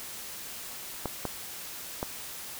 clicks, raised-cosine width 1 ms, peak -16 dBFS, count 3, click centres 1.057 / 1.253 / 2.029 s, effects white hiss -41 dBFS RMS until 2.59 s

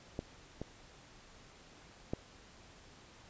clicks, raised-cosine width 2 ms, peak -23 / -26 / -21 dBFS, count 3, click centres 0.191 / 0.616 / 2.135 s, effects pink hiss -58 dBFS RMS until 3.29 s + resampled to 16000 Hz

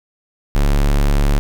square tone, 35.58 Hz, C#1, 46 cents sharp, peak -12 dBFS, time 0.55-1.39 s, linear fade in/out 0 ms, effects none

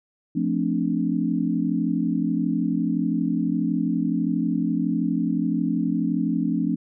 sine chord, D minor seventh, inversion first, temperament equal, 174.61 / 220 / 261.6 / 293.7 Hz, F3 / A3 / C4 / D4, 0 / 0 / 0 / 0 cents, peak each -26 dBFS, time 0.35-6.76 s, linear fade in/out 10 ms, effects none

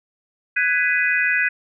sine chord, G# minor seventh, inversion third, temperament just, 1495.1 / 1661.2 / 1993.5 / 2492 Hz, F#6 / G#6 / B6 / D#7, +18 / 0 / +16 / +2 cents, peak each -22 dBFS, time 0.56-1.49 s, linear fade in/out 10 ms, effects none

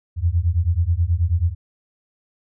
sine beating tone pair, 81.1 / 90.4 Hz, E2 / F#2, -28 / -40 cents, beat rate 9.3 Hz, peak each -19 dBFS, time 0.16-1.55 s, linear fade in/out 50 ms, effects none

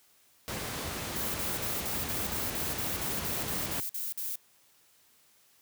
pink noise, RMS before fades -36 dBFS, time 0.48-3.8 s, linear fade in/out 0 ms
violet noise bursts, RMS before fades -35 dBFS, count 14, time 1.16-4.356 s, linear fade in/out 0 ms, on 180 ms, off 52 ms
effects white hiss -64 dBFS RMS until 5.61 s + high-pass 60 Hz 12 dB/octave

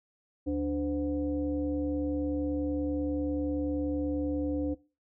sine tone with frequency modulation, 293.3 Hz, D4, 2 cents flat, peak -27 dBFS, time 0.46-4.75 s, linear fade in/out 20 ms, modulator 219 Hz, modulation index 0.73, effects noise-tail reverb RT60 0.3 s tail -19 dB re dry

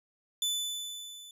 sawtooth tone with level ramp, 3499 Hz, A7, 10 cents flat, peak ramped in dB -24 to -44 dBFS, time 0.42-1.31 s, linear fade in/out 2 ms, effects resampled to 32000 Hz

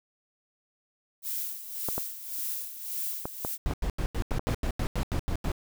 violet noise with tremolo, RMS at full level -32 dBFS, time 1.22-3.58 s, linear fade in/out 50 ms, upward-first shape sine, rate 1.8 Hz, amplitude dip 70%
clicks, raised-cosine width 1 ms, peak -17 dBFS, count 8, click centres 1.887 / 1.98 / 3.255 / 3.449 / 3.711 / 4.317 / 4.394 / 4.487 s
brown noise bursts, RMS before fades -28 dBFS, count 12, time 3.66-5.518 s, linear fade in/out 0 ms, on 76 ms, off 86 ms
effects none

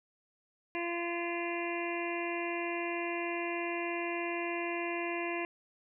harmonic tone, 343.3 Hz, F4, 30 cents flat, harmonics 1 / 2 / 3 / 5 / 6 / 7 / 8, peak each -36 / -40 / -42 / -45 / -42 / -42 / -43 dBFS, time 0.75-5.45 s, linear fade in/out 0 ms, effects none

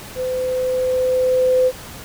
sine tone with level ramp, 510 Hz, C5, 44 cents flat, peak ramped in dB -20 to -11 dBFS, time 0.15-1.72 s, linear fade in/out 50 ms, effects pink hiss -36 dBFS RMS until 2.04 s

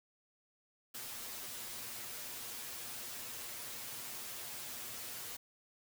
white noise with comb filter, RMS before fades -45 dBFS, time 0.94-5.37 s, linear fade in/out 10 ms, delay 8.3 ms, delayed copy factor +1, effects none

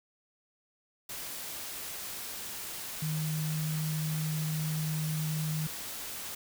sine tone in noise, 155.56 Hz, D#3, in tune, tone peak -30 dBFS, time 3.02-5.67 s, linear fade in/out 5 ms, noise white, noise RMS -40 dBFS, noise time 1.09-6.35 s, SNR +7 dB, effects none

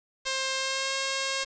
5% pulse tone with pitch glide, 530 to 539 Hz, C5 to C#5, +22 to -49 cents, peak -16 dBFS, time 0.25-1.45 s, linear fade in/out 20 ms, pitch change +29 cents, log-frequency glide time 0.57-0.94 s, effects resampled to 16000 Hz + 7-bit

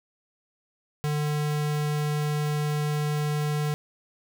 square tone, 149.3 Hz, D3, 29 cents sharp, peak -25 dBFS, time 1.04-3.74 s, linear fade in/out 0 ms, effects 11-bit

